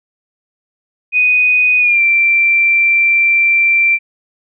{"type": "tone with pitch glide", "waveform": "sine", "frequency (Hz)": [2489, 2353], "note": ["D#7", "D7"], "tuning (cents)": [0, 3], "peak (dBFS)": -8, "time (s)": [1.12, 3.99], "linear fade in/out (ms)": 50, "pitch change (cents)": -97, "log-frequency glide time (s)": [1.79, 2.01], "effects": []}